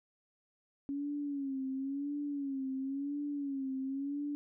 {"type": "tone with vibrato", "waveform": "sine", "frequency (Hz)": 277.2, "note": "C#4", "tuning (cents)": 0, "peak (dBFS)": -34, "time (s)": [0.89, 4.35], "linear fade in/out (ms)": 0, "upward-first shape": "sine", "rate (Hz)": 0.96, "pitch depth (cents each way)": 82, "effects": []}